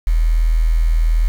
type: tone with quantisation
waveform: sine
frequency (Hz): 40.59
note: E1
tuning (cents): -26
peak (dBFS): -11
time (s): 0.07-1.28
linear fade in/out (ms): 0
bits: 6
effects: none